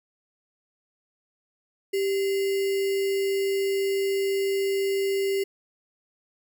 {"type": "tone with sample-and-hold", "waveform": "sine", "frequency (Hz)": 392, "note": "G4", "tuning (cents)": 0, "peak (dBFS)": -22, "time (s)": [1.93, 5.44], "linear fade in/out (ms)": 10, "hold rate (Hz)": 2450, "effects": []}